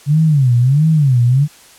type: tone with vibrato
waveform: sine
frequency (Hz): 138.59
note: C#3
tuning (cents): 0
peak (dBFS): -8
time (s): 0.06-1.48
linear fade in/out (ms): 50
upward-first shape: sine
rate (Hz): 1.5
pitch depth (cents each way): 250
effects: white hiss -43 dBFS RMS until 1.78 s + low-pass 11000 Hz 12 dB/octave